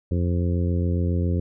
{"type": "harmonic tone", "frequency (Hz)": 87.31, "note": "F2", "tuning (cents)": 0, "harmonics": [1, 2, 3, 4, 5, 6], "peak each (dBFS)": [-21, -27, -31, -33, -35, -37], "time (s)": [0.11, 1.4], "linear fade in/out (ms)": 5, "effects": []}